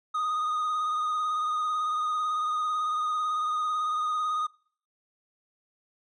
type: tone with vibrato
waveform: triangle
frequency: 1239 Hz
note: D#6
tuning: 8 cents flat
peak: -24 dBFS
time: 0.14-4.47 s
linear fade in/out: 10 ms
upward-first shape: sine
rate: 18 Hz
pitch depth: 31 cents each way
effects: noise-tail reverb RT60 0.5 s tail -24 dB re dry + resampled to 22050 Hz